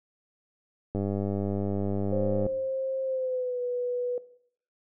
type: click train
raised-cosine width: 2 ms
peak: -17 dBFS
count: 152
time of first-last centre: 0.95-2.465 s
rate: 99.7 Hz
type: tone with pitch glide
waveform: sine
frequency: 530 to 491.7 Hz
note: C5 to B4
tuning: +22 to -8 cents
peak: -27 dBFS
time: 2.12-4.18 s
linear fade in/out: 2 ms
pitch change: -130 cents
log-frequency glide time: 3.03-3.61 s
effects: noise-tail reverb RT60 0.6 s tail -17 dB re dry